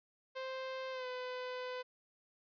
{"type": "tone with pitch glide", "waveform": "sawtooth", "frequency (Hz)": [523.3, 503.4], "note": ["C5", "B4"], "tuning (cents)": [0, 33], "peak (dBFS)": -36, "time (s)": [0.35, 1.83], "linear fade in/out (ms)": 20, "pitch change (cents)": -67, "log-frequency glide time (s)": [0.91, 1.07], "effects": ["resampled to 11025 Hz"]}